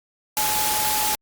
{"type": "tone in noise", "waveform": "sine", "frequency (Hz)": 852, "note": "G#5", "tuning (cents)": 44, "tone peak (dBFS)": -25, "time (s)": [0.37, 1.15], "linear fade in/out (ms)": 0, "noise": "white", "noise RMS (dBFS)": -23, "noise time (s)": [0.37, 1.15], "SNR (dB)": -5, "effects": ["Opus 48 kbps"]}